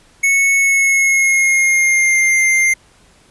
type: tone with pitch glide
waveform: square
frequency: 2205 to 2099 Hz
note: C#7 to C7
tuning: -10 to +5 cents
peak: -11 dBFS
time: 0.23-2.74 s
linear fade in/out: 10 ms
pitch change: -85 cents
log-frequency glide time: 0.57-2.27 s
effects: pink hiss -50 dBFS RMS until 3.3 s + resampled to 24000 Hz